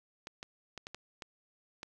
clicks, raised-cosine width 0.2 ms, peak -25 dBFS, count 7, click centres 0.271 / 0.429 / 0.777 / 0.869 / 0.946 / 1.222 / 1.831 s, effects none

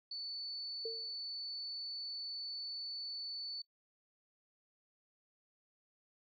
sine tone, 4479 Hz, C#8, 17 cents sharp, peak -40 dBFS, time 0.11-3.62 s, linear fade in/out 5 ms
sine tone with exponential decay, 451.8 Hz, A4, 46 cents sharp, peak -36 dBFS, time 0.85-1.16 s, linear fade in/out 5 ms, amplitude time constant 67 ms
effects noise-tail reverb RT60 0.1 s tail -21 dB re dry

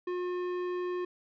sine tone with tanh clipping, 358.8 Hz, F4, 47 cents sharp, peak -33 dBFS, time 0.07-1.05 s, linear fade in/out 5 ms, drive 14 dB, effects none

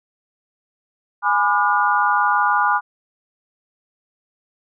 sine chord, G# diminished seventh, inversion none, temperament just, 830.6 / 996.7 / 1196.1 / 1435.3 Hz, G#5 / B5 / D6 / F6, 0 / +16 / +31 / +47 cents, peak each -20 dBFS, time 1.22-2.81 s, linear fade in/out 50 ms, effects none

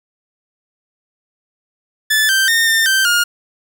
sawtooth tone with pitch steps, 1744 / 1562 / 1830 / 1805 / 1558 / 1421 Hz, A6 / G6 / A#6 / A6 / G6 / F6, -16 / -7 / -32 / +44 / -11 / +30 cents, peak -8 dBFS, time 2.1-3.24 s, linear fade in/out 10 ms, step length 190 ms, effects none

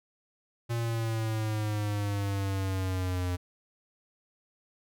square exponential sweep, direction down, 117.8 to 88.9 Hz, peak -29 dBFS, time 0.69-3.37 s, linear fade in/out 20 ms, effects none

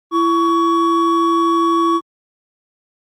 triangle tone pair together, 334.6 / 1121.9 Hz, E4 / C#6, +26 / +20 cents, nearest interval octave + major sixth, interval 2094 cents, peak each -13 dBFS, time 0.11-2.01 s, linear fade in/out 50 ms, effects Opus 24 kbps

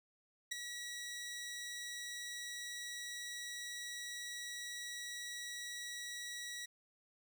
15% pulse tone with ADSR envelope, 1926 Hz, B6, 44 cents flat, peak -28 dBFS, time 0.51-6.66 s, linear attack 12 ms, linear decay 7 ms, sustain -9 dB, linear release 11 ms, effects none

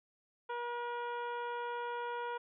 harmonic tone, 479 Hz, A#4, 47 cents sharp, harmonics 1 / 2 / 3 / 4 / 5 / 6 / 7, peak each -41 / -39 / -45 / -55 / -56 / -59 / -58 dBFS, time 0.49-2.38 s, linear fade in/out 10 ms, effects none

